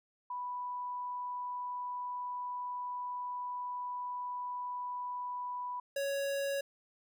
sine / square tone pair in turn, 987.8 / 556.3 Hz, B5 / C#5, 0 / +6 cents, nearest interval minor seventh, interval 994 cents, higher first, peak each -36 / -33 dBFS, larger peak second, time 0.3-5.8 / 5.96-6.61 s, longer first, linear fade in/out 5 ms, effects none

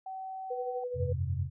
sine tone, 761 Hz, F#5, 48 cents sharp, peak -37 dBFS, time 0.06-0.84 s, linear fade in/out 5 ms
sine tone with tremolo, 493.9 Hz, B4, in tune, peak -31 dBFS, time 0.5-1.13 s, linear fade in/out 10 ms, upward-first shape sine, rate 12 Hz, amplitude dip 55%
sine chord, F suspended second, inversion none, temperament equal, 87.31 / 98 / 130.81 Hz, F2 / G2 / C3, 0 / 0 / 0 cents, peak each -32 / -35 / -34 dBFS, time 0.94-1.5 s, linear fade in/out 50 ms
effects none

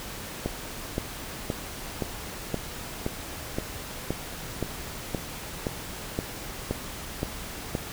click train, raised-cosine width 2 ms, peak -13 dBFS, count 15, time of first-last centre 0.46-7.752 s, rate 1.92 Hz, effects pink hiss -38 dBFS RMS until 7.92 s

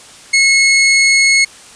sawtooth tone, 2178 Hz, C#7, 31 cents flat, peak -4 dBFS, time 0.33-1.45 s, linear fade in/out 10 ms, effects white hiss -38 dBFS RMS until 1.75 s + resampled to 22050 Hz

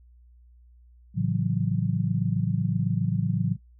sine chord, F# minor seventh, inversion first, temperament just, 111 / 138.75 / 166.5 / 185 Hz, A2 / C#3 / E3 / F#3, +16 / +2 / +18 / 0 cents, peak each -28 dBFS, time 1.14-3.57 s, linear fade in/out 50 ms, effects noise-tail reverb RT60 0.1 s tail -18 dB re dry + added 60 Hz sine -51 dBFS peak until 3.79 s

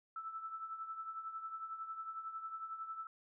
sine tone with tremolo, 1318.5 Hz, E6, in tune, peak -39 dBFS, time 0.16-3.07 s, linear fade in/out 2 ms, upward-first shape triangle, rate 11 Hz, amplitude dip 70%, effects none

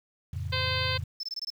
sine chord, F augmented, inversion none, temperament equal, 87.31 / 110 / 138.59 Hz, F2 / A2 / C#3, 0 / 0 / 0 cents, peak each -33 / -36 / -38 dBFS, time 0.33-1.04 s, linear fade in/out 5 ms
harmonic tone, 516 Hz, C5, 24 cents flat, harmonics 1 / 2 / 3 / 4 / 5 / 6 / 7 / 8 / 9, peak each -36 / -36 / -36 / -36 / -36 / -36 / -36 / -36 / -36 dBFS, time 0.52-0.98 s, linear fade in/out 10 ms
sine tone bursts, 5274 Hz, E8, in tune, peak -31 dBFS, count 6, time 1.2-1.503 s, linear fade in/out 5 ms, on 33 ms, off 21 ms
effects 9-bit

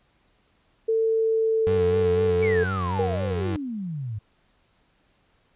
sine tone with pitch glide, 447.3 to 440.4 Hz, A4 to A4, +28 to +2 cents, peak -19 dBFS, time 0.88-2.64 s, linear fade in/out 10 ms, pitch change -26 cents, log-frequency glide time 1.01-2.43 s
30% pulse tone with vibrato, 92.5 Hz, F#2, in tune, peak -23 dBFS, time 1.67-3.56 s, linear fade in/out 0 ms, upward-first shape sine, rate 4 Hz, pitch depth 80 cents each way
sine exponential sweep, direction down, 2318 to 99.9 Hz, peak -28 dBFS, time 2.42-4.19 s, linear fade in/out 10 ms
sine tone with exponential decay, 470 Hz, A#4, 14 cents sharp, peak -20 dBFS, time 2.99-3.5 s, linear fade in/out 2 ms, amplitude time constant 110 ms
effects pink hiss -65 dBFS RMS until 5.55 s + resampled to 8000 Hz

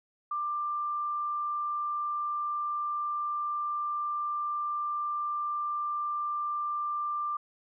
sine tone, 1186 Hz, D6, 17 cents sharp, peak -29 dBFS, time 0.31-7.37 s, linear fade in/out 5 ms, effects none

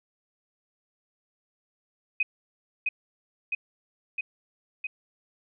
sine tone with echo, 2511 Hz, D#7, 15 cents sharp, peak -21 dBFS, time 2.2-2.23 s, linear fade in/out 5 ms, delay 660 ms, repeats 4, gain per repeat -2 dB, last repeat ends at 4.87 s, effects none

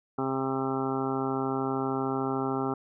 harmonic tone, 133.4 Hz, C3, 34 cents sharp, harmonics 1 / 2 / 3 / 4 / 5 / 6 / 7 / 8 / 9 / 10, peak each -37 / -31 / -32 / -43 / -41 / -35 / -41 / -42 / -39 / -38 dBFS, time 0.18-2.74 s, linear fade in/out 5 ms, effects none

